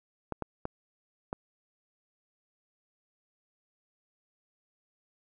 clicks, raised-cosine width 1 ms, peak -19 dBFS, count 4, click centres 0.323 / 0.423 / 0.654 / 1.329 s, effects none

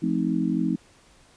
sine chord, F dominant seventh, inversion none, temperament just, 174.61 / 218.3 / 261.9 / 314.3 Hz, F3 / A3 / C4 / Eb4, 0 / -13 / +2 / +18 cents, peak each -27 dBFS, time 0.02-0.76 s, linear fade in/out 10 ms, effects pink hiss -56 dBFS RMS until 1.36 s + resampled to 22050 Hz

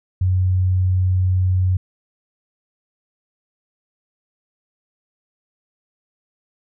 sine tone, 92.3 Hz, F#2, 4 cents flat, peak -14 dBFS, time 0.21-1.77 s, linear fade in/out 5 ms, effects none

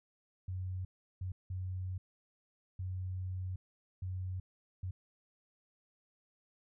sine tone bursts at uneven times, 92.5 Hz, F#2, in tune, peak -36 dBFS, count 6, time 0.48-0.85 / 1.21-1.32 / 1.5-1.98 / 2.79-3.56 / 4.02-4.4 / 4.83-4.91 s, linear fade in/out 5 ms, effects none

